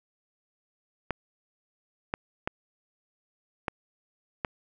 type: clicks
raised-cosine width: 0.5 ms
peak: -13 dBFS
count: 5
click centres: 1.107 / 2.139 / 2.475 / 3.682 / 4.448 s
effects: none